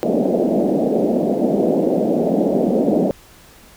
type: band-pass noise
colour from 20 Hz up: pink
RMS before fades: -17 dBFS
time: 0.03-3.11 s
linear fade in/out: 0 ms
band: 180 to 670 Hz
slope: 48 dB/octave
effects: pink hiss -46 dBFS RMS until 3.76 s